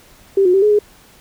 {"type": "tone with pitch steps", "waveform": "sine", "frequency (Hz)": [391.4, 361.3, 387.8, 421, 416], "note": ["G4", "F#4", "G4", "G#4", "G#4"], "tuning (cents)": [-3, -41, -19, 24, 3], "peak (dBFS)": -9, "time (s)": [0.37, 0.79], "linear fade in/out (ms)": 5, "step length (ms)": 84, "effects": ["pink hiss -47 dBFS RMS until 1.2 s"]}